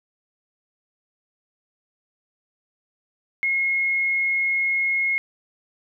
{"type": "tone", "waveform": "sine", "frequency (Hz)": 2160, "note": "C#7", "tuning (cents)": -45, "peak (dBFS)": -19, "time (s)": [3.43, 5.18], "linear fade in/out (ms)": 0, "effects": []}